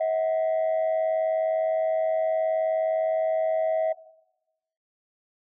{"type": "tone pair together", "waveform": "sine", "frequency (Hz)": [640.7, 740], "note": ["E5", "F#5"], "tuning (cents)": [-49, 0], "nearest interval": "major second", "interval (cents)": 249, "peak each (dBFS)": [-21, -28], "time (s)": [0, 3.93], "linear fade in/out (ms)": 10, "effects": ["noise-tail reverb RT60 0.9 s tail -17 dB re dry", "tanh soft clip ceiling -19 dBFS"]}